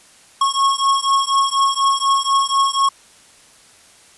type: beating tone pair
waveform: square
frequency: 1093 / 1097.1 Hz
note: C#6 / C#6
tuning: -25 / -18 cents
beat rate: 4.1 Hz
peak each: -18 dBFS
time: 0.41-2.89 s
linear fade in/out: 5 ms
effects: white hiss -48 dBFS RMS until 4.17 s + resampled to 24000 Hz